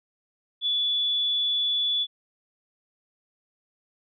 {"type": "tone", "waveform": "sine", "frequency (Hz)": 3440, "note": "A7", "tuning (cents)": -40, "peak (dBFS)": -22, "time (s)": [0.61, 2.07], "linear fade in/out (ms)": 50, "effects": []}